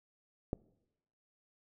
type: click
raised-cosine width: 2 ms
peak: -20 dBFS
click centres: 0.531 s
effects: noise-tail reverb RT60 0.9 s tail -23 dB re dry